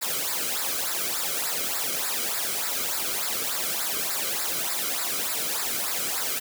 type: noise with flanger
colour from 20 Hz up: white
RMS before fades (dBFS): -28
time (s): 0.01-6.4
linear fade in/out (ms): 20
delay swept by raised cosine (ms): 0.32 to 1.14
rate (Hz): 3.4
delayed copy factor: -0.8
effects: none